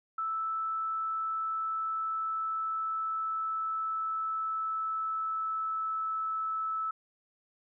sine tone with pitch glide, 1316 to 1307.7 Hz, E6 to E6, -3 to -14 cents, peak -30 dBFS, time 0.18-6.91 s, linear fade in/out 5 ms, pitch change -11 cents, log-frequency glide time 0.55-6.3 s, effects none

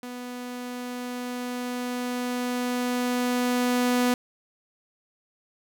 sawtooth tone with level ramp, 246.9 Hz, B3, in tune, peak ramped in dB -31 to -16 dBFS, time 0.03-4.14 s, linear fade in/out 2 ms, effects none

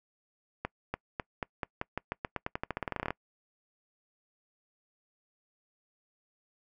accelerating click train, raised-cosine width 0.5 ms, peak -17 dBFS, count 24, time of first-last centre 0.65-3.106 s, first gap 290 ms, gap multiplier 0.89, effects noise-tail reverb RT60 0.1 s tail -25 dB re dry

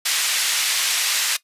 pink band-pass noise, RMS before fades -21 dBFS, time 0.05-1.37 s, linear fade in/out 10 ms, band 2300 to 11000 Hz, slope 12 dB/octave, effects noise-tail reverb RT60 0.1 s tail -18 dB re dry + resampled to 32000 Hz

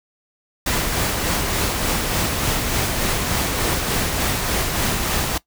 pink noise with tremolo, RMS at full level -20 dBFS, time 0.66-5.38 s, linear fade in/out 5 ms, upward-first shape sine, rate 3.4 Hz, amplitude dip 30%, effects noise-tail reverb RT60 0.1 s tail -19 dB re dry

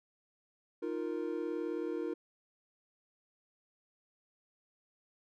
triangle chord, Eb suspended second, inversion none, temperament just, 311.1 / 350 / 466.7 Hz, Eb4 / F4 / Bb4, 0 / +4 / +2 cents, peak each -37 / -36 / -37 dBFS, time 0.82-2.14 s, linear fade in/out 10 ms, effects none

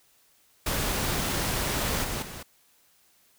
pink noise with level steps, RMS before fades -28 / -32 / -40 dBFS, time 0.66-2.43 s, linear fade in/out 5 ms, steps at 2.04 / 2.22 s, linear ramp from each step 5 ms, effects white hiss -63 dBFS RMS until 3.38 s

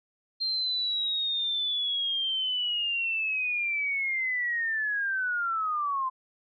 sine linear sweep, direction down, 4186 to 1025 Hz, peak -26 dBFS, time 0.4-6.1 s, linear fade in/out 20 ms, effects none

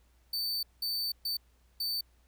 45% pulse tone bursts at uneven times, 4556 Hz, C#8, 47 cents sharp, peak -30 dBFS, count 4, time 0.33-0.63 / 0.82-1.12 / 1.25-1.37 / 1.8-2.01 s, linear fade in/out 5 ms, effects added 60 Hz sine -63 dBFS peak until 2.27 s + pink hiss -71 dBFS RMS until 2.27 s

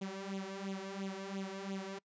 sawtooth tone with flanger, 194 Hz, G3, 18 cents flat, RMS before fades -42 dBFS, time 0.01-1.99 s, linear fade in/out 10 ms, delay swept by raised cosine 0.28 to 3.38 ms, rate 2.9 Hz, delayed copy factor +0.75, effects noise-tail reverb RT60 0.1 s tail -25 dB re dry + resampled to 16000 Hz

